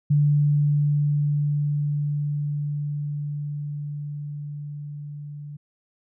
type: tone with level ramp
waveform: sine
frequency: 146.4 Hz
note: D3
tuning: 5 cents flat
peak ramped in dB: -15 to -34 dBFS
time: 0.1-5.57 s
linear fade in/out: 10 ms
effects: none